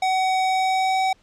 square tone with pitch glide, 753 to 759.6 Hz, F#5 to F#5, +30 to +45 cents, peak -19 dBFS, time 0.02-1.13 s, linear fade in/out 5 ms, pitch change +15 cents, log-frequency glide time 0.38-1.01 s, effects pink hiss -59 dBFS RMS until 1.22 s + low-pass 6000 Hz 12 dB/octave

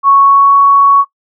sine tone with pitch glide, 1108 to 1116.4 Hz, C#6 to C#6, -1 to +12 cents, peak -3 dBFS, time 0.03-1.05 s, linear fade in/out 50 ms, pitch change +13 cents, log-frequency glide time 0.21-0.55 s, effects noise-tail reverb RT60 0.1 s tail -20 dB re dry

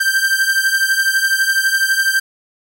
45% pulse beating tone pair, 1568 / 1580 Hz, G6 / G6, 0 / +13 cents, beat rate 12 Hz, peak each -15 / -18 dBFS, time 0-2.2 s, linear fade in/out 10 ms, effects none

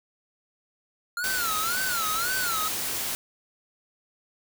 square tone with vibrato, 1388 Hz, F6, 11 cents flat, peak -28 dBFS, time 1.17-2.68 s, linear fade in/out 2 ms, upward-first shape sine, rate 1.9 Hz, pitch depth 170 cents each way
white noise, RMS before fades -30 dBFS, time 1.24-3.15 s, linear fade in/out 0 ms
effects none

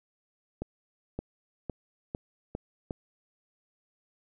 accelerating click train, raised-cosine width 2 ms, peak -20 dBFS, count 6, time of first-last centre 0.62-2.908 s, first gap 570 ms, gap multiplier 0.89, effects none

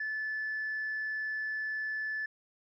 sine tone, 1739 Hz, A6, 21 cents flat, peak -31 dBFS, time 0-2.26 s, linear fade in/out 5 ms, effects tanh soft clip ceiling -29 dBFS

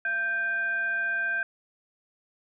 sine tone with frequency modulation, 1568 Hz, G6, in tune, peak -25 dBFS, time 0.05-1.43 s, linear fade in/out 2 ms, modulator 885 Hz, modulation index 0.34, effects none

